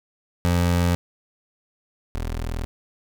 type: tone pair in turn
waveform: 25% pulse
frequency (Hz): 87.31 / 41.09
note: F2 / E1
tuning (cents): 0 / -5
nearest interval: octave + minor second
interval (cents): 1305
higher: first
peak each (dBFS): -14 / -22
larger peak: first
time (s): 0.45-0.95 / 2.15-2.65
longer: neither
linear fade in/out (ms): 0
effects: none